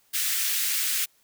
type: high-pass noise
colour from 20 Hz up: white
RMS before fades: -26 dBFS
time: 0.13-1.06 s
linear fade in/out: 20 ms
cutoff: 1600 Hz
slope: 24 dB/octave
effects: white hiss -64 dBFS RMS until 1.23 s